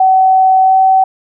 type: tone with pitch glide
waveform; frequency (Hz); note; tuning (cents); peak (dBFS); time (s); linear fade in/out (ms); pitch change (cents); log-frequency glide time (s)
sine; 757 to 761.8; F#5 to G5; +39 to -50; -5; 0-1.04; 5; +11; 0.62-0.76
effects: none